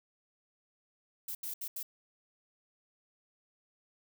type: noise bursts at uneven times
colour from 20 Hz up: violet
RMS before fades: -39 dBFS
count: 4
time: 1.28-1.35 / 1.43-1.54 / 1.61-1.68 / 1.76-1.83 s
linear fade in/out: 5 ms
effects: none